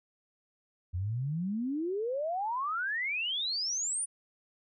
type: exponential sweep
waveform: sine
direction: up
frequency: 84.3 to 9700 Hz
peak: -30 dBFS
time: 0.93-4.06 s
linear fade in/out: 20 ms
effects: none